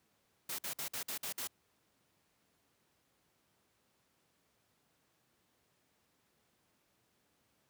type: noise bursts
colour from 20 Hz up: white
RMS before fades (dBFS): -40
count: 7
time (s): 0.49-1.474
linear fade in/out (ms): 5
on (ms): 96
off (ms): 52
effects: pink hiss -75 dBFS RMS until 7.69 s + high-pass 100 Hz 12 dB/octave